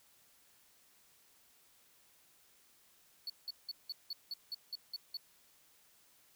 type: tone bursts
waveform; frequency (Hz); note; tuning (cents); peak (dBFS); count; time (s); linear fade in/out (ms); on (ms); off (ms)
triangle; 4435; C#8; 0; -37; 10; 3.27-5.17; 2; 28; 180
effects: white hiss -67 dBFS RMS until 6.35 s